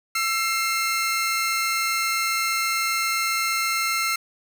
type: tone pair together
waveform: sawtooth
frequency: 1338 / 2123 Hz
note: E6 / C7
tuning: +25 / +25 cents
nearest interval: minor sixth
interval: 800 cents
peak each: -21 dBFS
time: 0.15-4.16 s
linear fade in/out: 5 ms
effects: none